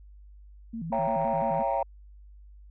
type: tone with vibrato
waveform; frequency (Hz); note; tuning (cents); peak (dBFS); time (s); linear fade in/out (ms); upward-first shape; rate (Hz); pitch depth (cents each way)
sine; 193.5; G3; -22; -32; 0.73-1.63; 10; square; 5.8; 280
type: chord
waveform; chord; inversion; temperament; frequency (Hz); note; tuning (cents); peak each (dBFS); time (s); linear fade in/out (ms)
sine; C# diminished seventh; none; equal with one note detuned; 554.4 / 672.3 / 784 / 932.3; C#5 / E5 / G5 / Bb5; 0 / +34 / 0 / 0; -29; 0.92-1.83; 5
effects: tanh soft clip ceiling -18 dBFS + added 50 Hz sine -47 dBFS peak until 2.7 s